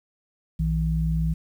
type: tone pair together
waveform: sine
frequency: 60.16 / 160.6 Hz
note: B1 / E3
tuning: -45 / -45 cents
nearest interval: octave + perfect fourth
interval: 1700 cents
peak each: -24 / -23 dBFS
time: 0.59-1.34 s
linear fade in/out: 10 ms
effects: 9-bit